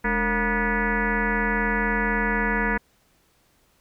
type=tone with frequency modulation; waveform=sine; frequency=962 Hz; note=B5; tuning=46 cents flat; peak=-20 dBFS; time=0.04-2.78 s; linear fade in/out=10 ms; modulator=251 Hz; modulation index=4.2; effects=pink hiss -63 dBFS RMS until 3.8 s